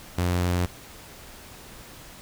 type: tone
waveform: sawtooth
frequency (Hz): 88.8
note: F2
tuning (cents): +29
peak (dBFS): -18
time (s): 0.18-0.66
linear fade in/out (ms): 5
effects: pink hiss -45 dBFS RMS until 2.21 s